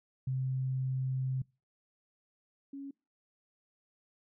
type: tone pair in turn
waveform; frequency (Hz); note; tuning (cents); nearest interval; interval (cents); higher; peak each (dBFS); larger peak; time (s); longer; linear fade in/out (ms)
sine; 130.81 / 277.2; C3 / C#4; 0 / 0; octave + minor second; 1300; second; -30 / -40; first; 0.27-1.42 / 2.73-2.91; first; 5
effects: noise-tail reverb RT60 0.3 s tail -25 dB re dry